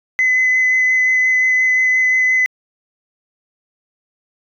sine tone with vibrato, 2025 Hz, B6, 43 cents sharp, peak -10 dBFS, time 0.19-2.46 s, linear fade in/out 0 ms, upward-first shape sine, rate 5.7 Hz, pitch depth 11 cents each way, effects tanh soft clip ceiling -8 dBFS

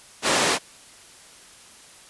pink band-pass noise, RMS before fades -21 dBFS, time 0.22-0.59 s, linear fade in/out 50 ms, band 310 to 9900 Hz, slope 12 dB/octave, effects white hiss -48 dBFS RMS until 2.09 s + resampled to 24000 Hz

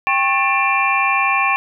sine tone cluster, 789 / 1092 / 1768 / 2376 / 2680 Hz, G5 / C#6 / A6 / D7 / E7, +11 / -26 / +8 / +20 / +28 cents, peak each -21 / -18 / -25 / -18 / -23 dBFS, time 0.07-1.56 s, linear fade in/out 0 ms, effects none

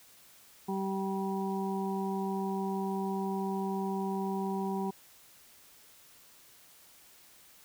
harmonic tone, 193.5 Hz, G3, 22 cents flat, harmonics 1 / 2 / 4 / 5, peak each -33 / -36 / -39 / -40 dBFS, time 0.68-4.91 s, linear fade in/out 10 ms, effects white hiss -58 dBFS RMS until 7.64 s

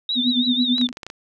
sine tone with vibrato, 3729 Hz, A#7, in tune, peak -20 dBFS, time 0.09-0.87 s, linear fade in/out 2 ms, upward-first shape triangle, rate 6.1 Hz, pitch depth 110 cents each way
sine tone with tremolo, 246.9 Hz, B3, in tune, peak -15 dBFS, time 0.15-0.92 s, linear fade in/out 50 ms, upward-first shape sine, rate 9.2 Hz, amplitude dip 85%
clicks, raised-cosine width 0.2 ms, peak -16 dBFS, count 8, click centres 0.782 / 0.814 / 0.889 / 0.928 / 0.971 / 1.032 / 1.066 / 1.101 s
effects none

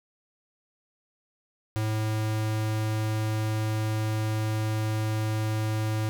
square tone, 108.7 Hz, A2, 21 cents flat, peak -26 dBFS, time 1.76-6.09 s, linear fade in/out 0 ms, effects none

